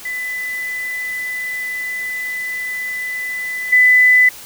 sine tone with level steps, 2000 Hz, B6, 21 cents sharp, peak -21 / -7 dBFS, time 0.05-4.29 s, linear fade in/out 5 ms, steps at 3.72 s, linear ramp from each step 10 ms, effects white hiss -36 dBFS RMS until 4.45 s

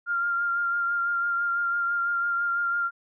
sine tone with vibrato, 1395 Hz, F6, 2 cents flat, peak -23 dBFS, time 0.06-2.91 s, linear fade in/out 50 ms, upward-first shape sine, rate 6 Hz, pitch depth 20 cents each way, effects none

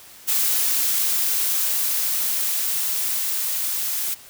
blue noise with level ramp, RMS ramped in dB -20 to -25 dBFS, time 0.27-4.15 s, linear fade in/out 20 ms, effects white hiss -45 dBFS RMS until 4.29 s

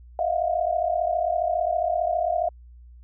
sine tone cluster, 631 / 683 / 718 Hz, D#5 / F5 / F5, +24 / -39 / +48 cents, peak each -26 / -25 / -26 dBFS, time 0.19-2.49 s, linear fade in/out 2 ms, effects added 60 Hz sine -44 dBFS peak until 3.03 s

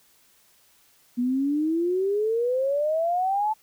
sine exponential sweep, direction up, 239.3 to 880 Hz, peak -21 dBFS, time 1.17-3.54 s, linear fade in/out 20 ms, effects white hiss -60 dBFS RMS until 3.62 s

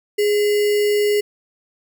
sine tone with sample-and-hold, 415.4 Hz, G#4, in tune, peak -14 dBFS, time 0.18-1.21 s, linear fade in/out 10 ms, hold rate 2450 Hz, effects none

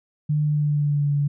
sine tone with pitch glide, 150 to 143.89 Hz, D3 to D3, +37 to -35 cents, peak -18 dBFS, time 0.29-1.28 s, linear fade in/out 10 ms, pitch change -72 cents, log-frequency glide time 0.44-1.12 s, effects none

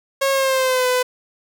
sawtooth tone with pitch glide, 545 to 502.7 Hz, C#5 to B4, -29 to +31 cents, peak -12 dBFS, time 0.21-1.03 s, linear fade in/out 10 ms, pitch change -140 cents, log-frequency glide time 0.31-0.87 s, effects none

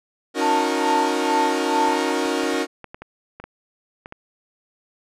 sawtooth chord, D# minor seventh, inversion third, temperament equal with one note detuned, 277.2 / 311.1 / 363.2 / 466.2 Hz, C#4 / D#4 / F#4 / A#4, 0 / 0 / -32 / 0 cents, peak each -22 dBFS, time 0.34-2.67 s, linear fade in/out 50 ms
sine tone with tremolo, 890 Hz, A5, 20 cents sharp, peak -17 dBFS, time 0.41-2.12 s, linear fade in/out 10 ms, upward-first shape sine, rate 2.3 Hz, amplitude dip 90%
clicks, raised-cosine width 0.5 ms, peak -21 dBFS, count 11, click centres 1.887 / 2.256 / 2.437 / 2.542 / 2.843 / 2.945 / 3.02 / 3.4 / 3.44 / 4.059 / 4.124 s
effects low-pass 9000 Hz 12 dB/octave

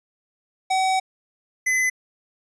square tone pair in turn, 758 / 2024 Hz, F#5 / B6, +42 / +42 cents, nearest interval octave + perfect fourth, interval 1700 cents, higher second, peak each -19 dBFS, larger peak neither, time 0.7-1 / 1.66-1.9 s, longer first, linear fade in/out 10 ms, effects resampled to 22050 Hz

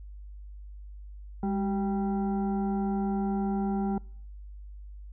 sine tone with frequency modulation, 201.7 Hz, G3, 50 cents sharp, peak -26 dBFS, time 1.43-3.98 s, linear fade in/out 2 ms, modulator 585 Hz, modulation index 0.74, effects noise-tail reverb RT60 0.6 s tail -26 dB re dry + added 50 Hz sine -41 dBFS peak until 5.12 s

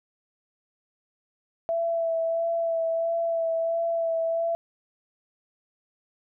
sine tone with vibrato, 664 Hz, E5, 12 cents sharp, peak -23 dBFS, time 1.69-4.55 s, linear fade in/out 0 ms, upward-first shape sine, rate 1.5 Hz, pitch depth 19 cents each way, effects none

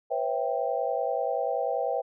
sine chord, C# half-diminished seventh, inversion third, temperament equal with one note detuned, 493.9 / 544.2 / 659.3 / 784 Hz, B4 / C#5 / E5 / G5, 0 / -32 / 0 / 0 cents, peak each -31 dBFS, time 0.1-2.02 s, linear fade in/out 20 ms, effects none

